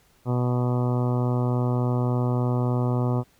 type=harmonic tone; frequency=123.47 Hz; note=B2; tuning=in tune; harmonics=1 / 2 / 3 / 4 / 5 / 6 / 7 / 8 / 9 / 10; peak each=-22 / -28 / -32 / -34 / -36 / -38 / -39 / -40 / -41 / -42 dBFS; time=0.25-3.24 s; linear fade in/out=50 ms; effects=pink hiss -61 dBFS RMS until 3.39 s